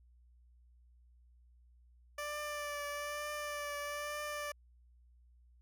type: tone with vibrato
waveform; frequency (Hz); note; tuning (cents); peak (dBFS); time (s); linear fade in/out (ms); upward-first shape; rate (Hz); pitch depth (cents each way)
15% pulse; 587.3; D5; 0; -32; 2.18-4.52; 5; triangle; 1.1; 26
effects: added 60 Hz sine -61 dBFS peak until 5.61 s

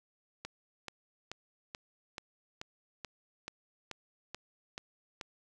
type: click train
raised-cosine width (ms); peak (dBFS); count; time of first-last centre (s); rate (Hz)
0.2; -23; 12; 0.45-5.212; 2.31
effects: none

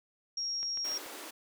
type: tone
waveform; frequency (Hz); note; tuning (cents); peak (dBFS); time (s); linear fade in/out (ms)
sine; 5588; F8; 0; -32; 0.37-0.98; 5
type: click train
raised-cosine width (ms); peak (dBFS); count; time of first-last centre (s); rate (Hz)
0.3; -32; 4; 0.63-1.062; 6.95
type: high-pass noise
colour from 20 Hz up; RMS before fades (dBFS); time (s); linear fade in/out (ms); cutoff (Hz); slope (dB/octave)
pink; -45; 0.84-1.31; 10; 280; 48
effects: none

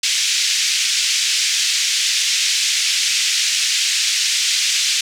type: band-pass noise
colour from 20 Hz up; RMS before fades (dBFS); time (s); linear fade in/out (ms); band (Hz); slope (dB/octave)
white; -18; 0.03-5.01; 5; 2200 to 6700; 24
effects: none

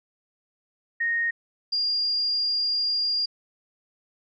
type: tone pair in turn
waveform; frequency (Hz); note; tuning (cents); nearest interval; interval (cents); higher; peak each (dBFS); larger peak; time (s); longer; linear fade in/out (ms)
sine; 1859 / 4811; A#6 / D8; -5 / +41; octave + major third; 1646; second; -22; neither; 1-1.31 / 1.72-3.26; second; 10
effects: none

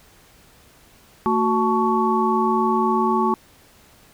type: tone cluster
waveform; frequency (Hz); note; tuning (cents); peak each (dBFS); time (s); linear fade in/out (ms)
sine; 224.8 / 368.3 / 874 / 1117; A3 / F#4 / A5 / C#6; +37 / -8 / -12 / +13; -22; 1.26-3.34; 0
effects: pink hiss -52 dBFS RMS until 4.13 s

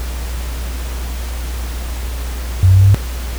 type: tone with pitch steps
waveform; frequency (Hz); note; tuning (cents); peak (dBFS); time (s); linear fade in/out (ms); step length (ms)
sine; 92.5 / 94.17 / 95.87 / 97.6 / 99.37; F#2 / F#2 / G2 / G2 / G2; 0 / +31 / -38 / -7 / +24; -5; 2.63-2.945; 0; 63
effects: added 60 Hz sine -20 dBFS peak until 3.38 s + pink hiss -31 dBFS RMS until 3.38 s

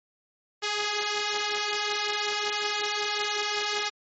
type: beating tone pair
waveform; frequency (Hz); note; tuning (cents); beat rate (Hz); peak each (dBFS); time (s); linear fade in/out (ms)
5% pulse; 412.2 / 417.6; G#4 / G#4; -13 / +10; 5.4; -22 / -16; 0.62-3.9; 20
effects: MP3 32 kbps

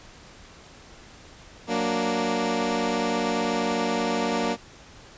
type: chord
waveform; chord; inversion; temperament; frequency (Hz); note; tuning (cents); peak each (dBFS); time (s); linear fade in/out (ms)
15% pulse; Gb augmented; none; equal; 185 / 233.1 / 293.7; Gb3 / Bb3 / D4; 0 / 0 / 0; -24 / -19 / -23; 1.67-4.57; 50
effects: pink hiss -48 dBFS RMS until 5.17 s + resampled to 16000 Hz

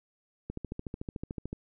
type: click train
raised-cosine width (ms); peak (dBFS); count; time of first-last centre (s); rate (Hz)
3; -23; 15; 0.5-1.529; 13.6
effects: none

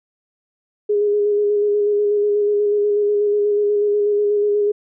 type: tone with vibrato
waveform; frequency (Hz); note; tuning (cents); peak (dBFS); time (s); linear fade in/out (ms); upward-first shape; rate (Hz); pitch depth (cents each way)
sine; 413.2; G#4; -9; -14; 0.89-4.72; 10; square; 8.2; 16
effects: none

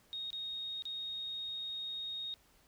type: tone with dropouts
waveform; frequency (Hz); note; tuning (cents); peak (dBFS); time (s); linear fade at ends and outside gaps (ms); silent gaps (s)
sine; 3729; A#7; 0; -38; 0.13-2.34; 0; 0.304-0.33 / 0.822-0.854
effects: pink hiss -67 dBFS RMS until 2.67 s

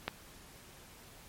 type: click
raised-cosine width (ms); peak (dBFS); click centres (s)
0.3; -16; 0.08
effects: pink hiss -55 dBFS RMS until 1.28 s + MP3 64 kbps

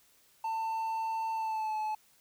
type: tone with pitch glide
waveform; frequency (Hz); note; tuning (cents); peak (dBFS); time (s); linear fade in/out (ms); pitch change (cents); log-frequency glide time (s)
triangle; 894 to 861.1; A5 to A5; +27 to -38; -29; 0.44-1.95; 5; -65; 1.33-1.78
effects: white hiss -65 dBFS RMS until 2.2 s

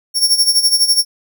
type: tone with tremolo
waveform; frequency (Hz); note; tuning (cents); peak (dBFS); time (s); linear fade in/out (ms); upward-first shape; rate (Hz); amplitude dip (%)
sawtooth; 5490; F8; -31; -5; 0.14-1.05; 50; sine; 12; 75
effects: none

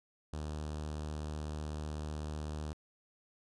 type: tone with notch filter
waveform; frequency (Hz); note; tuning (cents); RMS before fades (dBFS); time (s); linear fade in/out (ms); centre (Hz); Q
sawtooth; 76; D#2; -40; -40; 0.33-2.73; 0; 2100; 1.5
effects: resampled to 22050 Hz

